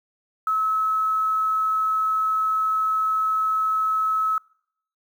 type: tone with quantisation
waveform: sine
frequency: 1293 Hz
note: E6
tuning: 34 cents flat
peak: -19 dBFS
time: 0.47-4.38 s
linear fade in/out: 2 ms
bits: 8
effects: noise-tail reverb RT60 0.7 s tail -26 dB re dry